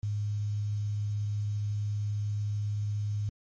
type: tone with quantisation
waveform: sine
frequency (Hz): 103.83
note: G#2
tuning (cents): 0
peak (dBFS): -28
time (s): 0.03-3.29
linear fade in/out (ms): 0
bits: 9
effects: MP3 32 kbps